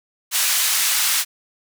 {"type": "band-pass noise", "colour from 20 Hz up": "white", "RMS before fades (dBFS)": -19, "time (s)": [0.31, 1.25], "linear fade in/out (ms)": 50, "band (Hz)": [1300, 13000], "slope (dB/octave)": 12, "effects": []}